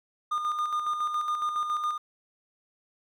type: tone with tremolo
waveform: triangle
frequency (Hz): 1216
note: D#6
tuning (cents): -40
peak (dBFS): -23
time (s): 0.31-1.98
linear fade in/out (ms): 10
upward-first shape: square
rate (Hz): 7.2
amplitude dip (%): 45
effects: none